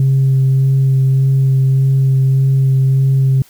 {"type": "tone with vibrato", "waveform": "sine", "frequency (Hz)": 133.9, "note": "C3", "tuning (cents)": 40, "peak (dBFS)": -7, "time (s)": [0, 3.42], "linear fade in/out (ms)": 2, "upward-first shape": "sine", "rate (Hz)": 1.7, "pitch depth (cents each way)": 11, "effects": ["tanh soft clip ceiling -6 dBFS", "white hiss -47 dBFS RMS until 3.49 s"]}